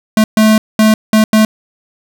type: tone bursts at uneven times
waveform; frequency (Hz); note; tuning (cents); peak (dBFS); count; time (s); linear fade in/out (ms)
square; 217.1; A3; -23; -6; 5; 0.17-0.24 / 0.37-0.58 / 0.79-0.94 / 1.13-1.24 / 1.33-1.45; 2
effects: none